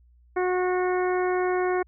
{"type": "harmonic tone", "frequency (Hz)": 364.7, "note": "F#4", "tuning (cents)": -25, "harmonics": [1, 2, 3, 4, 5, 6], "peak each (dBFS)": [-23, -29, -33, -35, -37, -39], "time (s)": [0.36, 1.83], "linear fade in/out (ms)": 10, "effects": ["added 60 Hz sine -54 dBFS peak until 1.87 s"]}